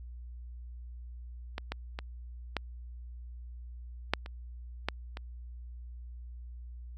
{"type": "clicks", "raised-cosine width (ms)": 0.3, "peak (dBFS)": [-19, -18, -21, -14, -9, -27, -13, -24], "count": 8, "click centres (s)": [1.581, 1.72, 1.989, 2.567, 4.136, 4.261, 4.886, 5.171], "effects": ["added 60 Hz sine -42 dBFS peak until 6.97 s"]}